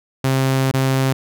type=tone with dropouts; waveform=sawtooth; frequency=133.1 Hz; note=C3; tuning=30 cents sharp; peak=-11 dBFS; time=0.24-1.13 s; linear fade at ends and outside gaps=5 ms; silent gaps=0.714-0.738 s; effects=none